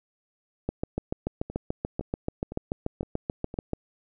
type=two click trains; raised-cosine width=2 ms; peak=-23 / -14 dBFS; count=5 / 22; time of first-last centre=1.5-3.541 / 0.69-3.733 s; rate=1.96 / 6.9 Hz; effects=none